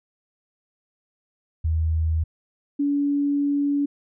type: tone pair in turn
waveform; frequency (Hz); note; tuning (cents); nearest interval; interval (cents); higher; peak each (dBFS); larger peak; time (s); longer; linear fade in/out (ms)
sine; 80.1 / 285.4; E2 / D4; -49 / -49; octave + minor seventh; 2200; second; -19; neither; 1.64-2.24 / 2.79-3.86; second; 10
effects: none